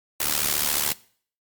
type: noise with amplitude modulation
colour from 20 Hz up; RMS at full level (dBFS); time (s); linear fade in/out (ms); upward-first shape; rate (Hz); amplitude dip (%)
white; -20; 0.2-0.93; 5; sine; 74.2; 90
effects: noise-tail reverb RT60 0.5 s tail -21 dB re dry + MP3 96 kbps